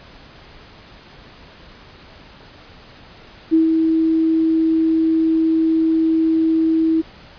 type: tone with ADSR envelope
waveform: sine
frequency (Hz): 322.6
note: E4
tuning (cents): -37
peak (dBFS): -9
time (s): 3.51-7.02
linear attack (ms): 28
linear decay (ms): 130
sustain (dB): -4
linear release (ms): 18
effects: pink hiss -43 dBFS RMS until 7.38 s + resampled to 11025 Hz